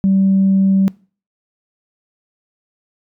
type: tone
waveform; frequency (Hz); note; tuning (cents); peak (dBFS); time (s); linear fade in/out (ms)
sine; 193.2; G3; -25; -9; 0.04-0.88; 0
effects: noise-tail reverb RT60 0.4 s tail -24 dB re dry + tanh soft clip ceiling -6 dBFS